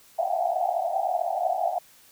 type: band-pass noise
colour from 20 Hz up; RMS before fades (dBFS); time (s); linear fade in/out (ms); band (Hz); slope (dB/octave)
white; -26; 0.18-1.79; 5; 650 to 780; 96
effects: white hiss -55 dBFS RMS until 2.11 s